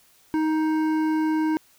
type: tone with hard clipping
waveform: sine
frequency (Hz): 313.2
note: D#4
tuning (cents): +11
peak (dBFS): -22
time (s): 0.34-1.57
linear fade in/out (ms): 0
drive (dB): 11
effects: white hiss -58 dBFS RMS until 1.78 s